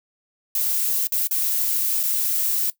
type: noise with dropouts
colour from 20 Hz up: violet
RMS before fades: -22 dBFS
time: 0.55-2.7 s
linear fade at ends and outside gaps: 2 ms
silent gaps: 1.071-1.121 / 1.272-1.31 / 2.031-2.035 s
effects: noise-tail reverb RT60 0.1 s tail -17 dB re dry